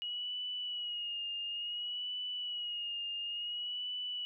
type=tone with vibrato; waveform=sine; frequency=2897 Hz; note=F#7; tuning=37 cents flat; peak=-36 dBFS; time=0.02-4.25 s; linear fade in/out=0 ms; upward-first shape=sine; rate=0.57 Hz; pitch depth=47 cents each way; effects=none